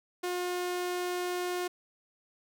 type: tone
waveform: sawtooth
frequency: 358 Hz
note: F4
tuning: 43 cents sharp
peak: -27 dBFS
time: 0.23-1.68 s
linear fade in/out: 10 ms
effects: none